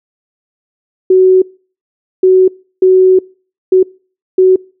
sine tone bursts at uneven times, 373.3 Hz, F#4, 15 cents sharp, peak -3 dBFS, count 5, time 1.1-1.42 / 2.23-2.48 / 2.82-3.19 / 3.72-3.83 / 4.38-4.56 s, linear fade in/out 5 ms, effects noise-tail reverb RT60 0.4 s tail -25 dB re dry

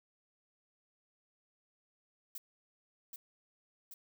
violet noise with echo, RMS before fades -44 dBFS, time 2.35-2.38 s, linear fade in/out 2 ms, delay 780 ms, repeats 2, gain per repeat -3 dB, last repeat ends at 3.94 s, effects none

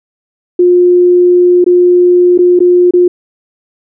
sine tone with dropouts, 356.1 Hz, F4, 34 cents sharp, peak -3 dBFS, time 0.59-3.08 s, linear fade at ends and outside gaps 5 ms, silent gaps 1.643-1.663 / 2.378-2.388 / 2.592-2.603 / 2.909-2.936 s, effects none

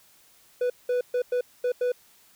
triangle tone bursts at uneven times, 493.9 Hz, B4, in tune, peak -20 dBFS, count 6, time 0.61-0.7 / 0.89-1.01 / 1.14-1.22 / 1.32-1.41 / 1.64-1.72 / 1.81-1.92 s, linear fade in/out 5 ms, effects white hiss -58 dBFS RMS until 2.35 s

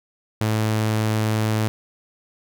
sawtooth tone, 108.9 Hz, A2, 17 cents flat, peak -15 dBFS, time 0.41-1.68 s, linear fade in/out 0 ms, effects none

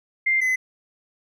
sine / triangle tone pair in turn, 2098 / 2032 Hz, C7 / B6, +4 / +49 cents, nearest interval minor second, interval 55 cents, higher first, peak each -17 dBFS, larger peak neither, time 0.26-0.41 / 0.41-0.56 s, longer neither, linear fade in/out 10 ms, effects none

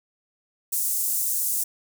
pink high-pass noise, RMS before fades -25 dBFS, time 0.72-1.64 s, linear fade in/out 10 ms, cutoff 7900 Hz, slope 24 dB/octave, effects none

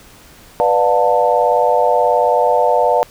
sine chord, B half-diminished seventh, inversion none, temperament just, 493.9 / 592.7 / 711.2 / 889 Hz, B4 / D5 / F5 / A5, 0 / +16 / +31 / +18 cents, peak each -16 dBFS, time 0.6-3.03 s, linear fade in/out 0 ms, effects pink hiss -43 dBFS RMS until 3.1 s

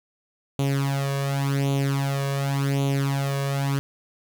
sawtooth tone with flanger, 138.59 Hz, C#3, in tune, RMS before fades -24 dBFS, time 0.59-3.79 s, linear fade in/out 0 ms, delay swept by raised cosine 0.29 to 1.79 ms, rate 0.89 Hz, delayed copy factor +0.75, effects none

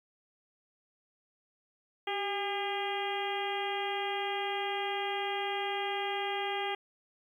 harmonic tone with a mistuned harmonic, 404 Hz, G#4, 48 cents flat, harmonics 1 / 2 / 3 / 4 / 5 / 6 / 7 / 8, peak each -37 / -35 / -43 / -44 / -40 / -44 / -43 / -42 dBFS, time 2.07-6.75 s, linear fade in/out 5 ms, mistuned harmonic 1, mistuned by -56 cents, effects 11-bit

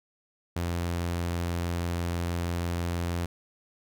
sawtooth tone, 86.2 Hz, F2, 22 cents flat, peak -24 dBFS, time 0.56-3.26 s, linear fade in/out 5 ms, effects none

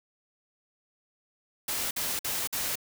white noise bursts, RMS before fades -31 dBFS, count 4, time 1.68-2.756 s, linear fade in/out 5 ms, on 230 ms, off 52 ms, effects none

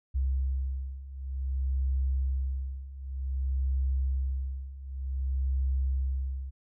sine beating tone pair, 65.9 / 66.44 Hz, C2 / C2, +13 / +27 cents, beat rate 0.54 Hz, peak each -32 / -29 dBFS, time 0.14-6.51 s, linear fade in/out 20 ms, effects none

